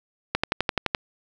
click train, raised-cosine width 0.3 ms, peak -5 dBFS, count 8, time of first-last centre 0.35-0.948 s, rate 11.7 Hz, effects none

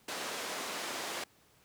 pink band-pass noise, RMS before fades -39 dBFS, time 0.08-1.24 s, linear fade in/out 5 ms, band 410 to 8700 Hz, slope 12 dB/octave, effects pink hiss -65 dBFS RMS until 1.64 s + high-pass 80 Hz 12 dB/octave

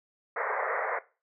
pink band-pass noise, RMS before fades -31 dBFS, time 0.36-0.99 s, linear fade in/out 5 ms, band 430 to 2100 Hz, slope 96 dB/octave, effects noise-tail reverb RT60 0.3 s tail -17 dB re dry

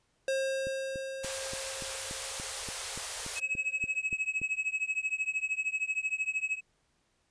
square tone with exponential decay, 535 Hz, C5, 38 cents sharp, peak -28 dBFS, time 0.28-4.01 s, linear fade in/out 2 ms, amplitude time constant 810 ms
click train, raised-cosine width 3 ms, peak -30 dBFS, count 14, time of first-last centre 0.67-4.416 s, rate 3.47 Hz
white band-stop noise, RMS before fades -36 dBFS, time 1.23-3.4 s, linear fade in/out 10 ms, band 100 to 400 Hz, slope 96 dB/octave
triangle tone with tremolo, 2565 Hz, E7, 48 cents flat, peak -24 dBFS, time 3.35-6.61 s, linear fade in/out 50 ms, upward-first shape triangle, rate 13 Hz, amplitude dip 100%
effects pink hiss -73 dBFS RMS until 7.3 s + resampled to 22050 Hz

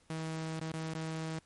sawtooth tone with dropouts, 160.1 Hz, D#3, 50 cents sharp, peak -32 dBFS, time 0.1-1.39 s, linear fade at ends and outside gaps 2 ms, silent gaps 0.597-0.611 / 0.72-0.738 / 0.938-0.95 s, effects pink hiss -67 dBFS RMS until 1.45 s + MP3 48 kbps

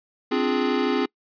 square chord, D half-diminished seventh, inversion third, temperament equal, 261.6 / 293.7 / 349.2 / 415.3 Hz, C4 / D4 / F4 / Ab4, 0 / 0 / 0 / 0 cents, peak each -25 / -29 / -28 / -26 dBFS, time 0.31-1.06 s, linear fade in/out 10 ms, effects noise-tail reverb RT60 0.1 s tail -26 dB re dry + resampled to 11025 Hz

